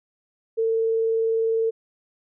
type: tone with vibrato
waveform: sine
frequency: 450 Hz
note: A4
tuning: 39 cents sharp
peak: -19 dBFS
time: 0.57-1.71 s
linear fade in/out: 20 ms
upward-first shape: square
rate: 20 Hz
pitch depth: 12 cents each way
effects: none